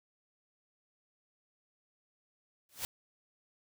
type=noise with exponential growth; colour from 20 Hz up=white; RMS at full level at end=-33 dBFS; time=2.69-2.85 s; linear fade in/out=1 ms; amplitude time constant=34 ms; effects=none